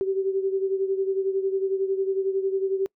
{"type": "beating tone pair", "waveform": "sine", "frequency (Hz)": [384.3, 395.3], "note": ["G4", "G4"], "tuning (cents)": [-34, 15], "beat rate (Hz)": 11, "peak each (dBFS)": [-23, -29], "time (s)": [0.01, 2.86], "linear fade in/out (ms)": 0, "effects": ["noise-tail reverb RT60 0.1 s tail -25 dB re dry"]}